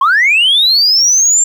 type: linear sweep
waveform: sine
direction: up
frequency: 1026 to 7420 Hz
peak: -5 dBFS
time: 0.01-1.44 s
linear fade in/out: 5 ms
effects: tanh soft clip ceiling -4 dBFS + 7-bit

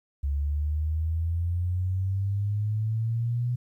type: exponential sweep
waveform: sine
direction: up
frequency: 69.6 to 123.47 Hz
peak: -24 dBFS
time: 0.23-3.56 s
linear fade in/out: 10 ms
effects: 11-bit

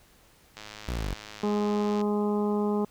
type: click train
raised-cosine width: 0.2 ms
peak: -24 dBFS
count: 154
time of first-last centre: 0.57-2.013 s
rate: 106 Hz
type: linear sweep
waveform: sawtooth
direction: down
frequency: 64.1 to 43.82 Hz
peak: -25 dBFS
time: 0.88-1.14 s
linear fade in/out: 0 ms
type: harmonic tone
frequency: 207.7 Hz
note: G#3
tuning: in tune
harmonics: 1 / 2 / 3 / 4 / 5 / 6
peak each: -26 / -28 / -40 / -36 / -39 / -44 dBFS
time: 1.43-2.85 s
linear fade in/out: 5 ms
effects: pink hiss -59 dBFS RMS until 2.9 s

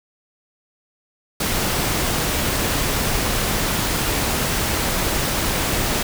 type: noise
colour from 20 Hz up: pink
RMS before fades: -21 dBFS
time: 1.4-6.03 s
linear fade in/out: 5 ms
effects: none

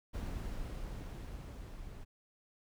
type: noise with level ramp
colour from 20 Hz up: brown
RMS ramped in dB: -39 to -48 dBFS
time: 0.13-2.05 s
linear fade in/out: 20 ms
effects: none

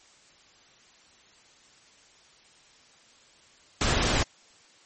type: noise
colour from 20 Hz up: pink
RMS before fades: -24 dBFS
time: 3.81-4.23 s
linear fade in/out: 2 ms
effects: white hiss -57 dBFS RMS until 4.85 s + MP3 32 kbps

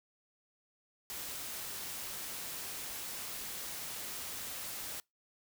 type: noise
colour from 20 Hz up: white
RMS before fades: -42 dBFS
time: 1.1-5 s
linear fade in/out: 0 ms
effects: noise-tail reverb RT60 0.2 s tail -26 dB re dry

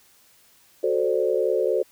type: chord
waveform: sine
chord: D dominant seventh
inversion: first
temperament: equal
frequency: 370 / 440 / 523.3 / 587.3 Hz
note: F#4 / A4 / C5 / D5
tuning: 0 / 0 / 0 / 0 cents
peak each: -25 / -24 / -24 / -28 dBFS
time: 0.83-1.83 s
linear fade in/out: 10 ms
effects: white hiss -57 dBFS RMS until 1.91 s

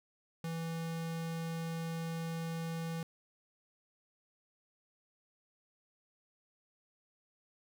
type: tone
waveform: square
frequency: 164.81 Hz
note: E3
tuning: in tune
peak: -37 dBFS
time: 0.44-3.03 s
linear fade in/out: 2 ms
effects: none

